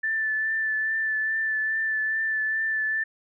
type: tone with vibrato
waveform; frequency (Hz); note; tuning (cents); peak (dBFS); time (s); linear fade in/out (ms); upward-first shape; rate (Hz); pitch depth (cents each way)
sine; 1760; A6; 0; -23; 0.03-3.04; 10; triangle; 2.4; 22
effects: none